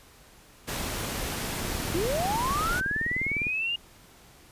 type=noise; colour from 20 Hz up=pink; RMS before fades=-32 dBFS; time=0.67-2.81 s; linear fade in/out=20 ms
type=click train; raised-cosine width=3 ms; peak=-22 dBFS; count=37; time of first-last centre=1.65-3.468 s; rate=19.8 Hz
type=linear sweep; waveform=sine; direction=up; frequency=306.4 to 2860 Hz; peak=-26 dBFS; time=1.94-3.76 s; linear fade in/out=5 ms
effects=pink hiss -54 dBFS RMS until 4.51 s + resampled to 32000 Hz